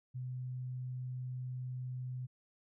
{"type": "tone", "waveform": "sine", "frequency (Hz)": 126.8, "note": "B2", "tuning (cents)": 46, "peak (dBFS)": -38, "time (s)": [0.14, 2.27], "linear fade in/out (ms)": 20, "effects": []}